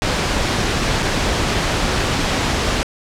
pink noise with dropouts, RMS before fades -18 dBFS, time 0.02-2.83 s, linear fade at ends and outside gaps 0 ms, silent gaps 1.023-1.027 s, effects low-pass 6000 Hz 12 dB/octave

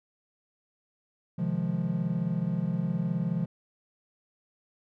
triangle chord, F minor seventh, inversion second, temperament equal with one note detuned, 130.81 / 155.56 / 174.61 / 209.2 Hz, C3 / Eb3 / F3 / Ab3, 0 / 0 / 0 / +13 cents, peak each -33 / -31 / -27 / -33 dBFS, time 1.38-3.46 s, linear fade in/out 10 ms, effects none

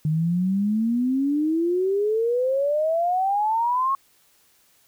sine exponential sweep, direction up, 151.1 to 1100 Hz, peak -19 dBFS, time 0.05-3.95 s, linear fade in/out 2 ms, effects white hiss -60 dBFS RMS until 4.87 s

